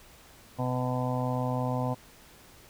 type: harmonic tone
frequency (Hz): 126.2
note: B2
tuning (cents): +38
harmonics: 1 / 2 / 4 / 5 / 6 / 7 / 8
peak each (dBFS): -30 / -33 / -36 / -37 / -38 / -38 / -39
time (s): 0.58-1.95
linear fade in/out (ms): 20
effects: pink hiss -54 dBFS RMS until 2.69 s